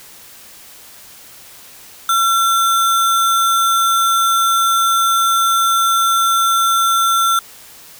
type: tone with sample-and-hold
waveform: sine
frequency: 1355 Hz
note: E6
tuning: 47 cents sharp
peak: -11 dBFS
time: 2.09-7.39 s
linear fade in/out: 2 ms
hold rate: 4900 Hz
effects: white hiss -40 dBFS RMS until 7.99 s